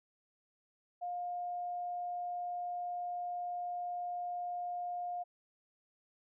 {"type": "tone", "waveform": "sine", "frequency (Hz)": 709, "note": "F5", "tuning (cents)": 26, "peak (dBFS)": -36, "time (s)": [1.01, 5.24], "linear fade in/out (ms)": 20, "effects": []}